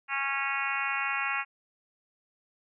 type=harmonic tone; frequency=275.1 Hz; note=C#4; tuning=13 cents flat; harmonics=3 / 4 / 5 / 6 / 7 / 8 / 9 / 10; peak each=-38 / -36 / -35 / -37 / -36 / -36 / -35 / -37 dBFS; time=0.08-1.45 s; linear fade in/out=50 ms; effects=none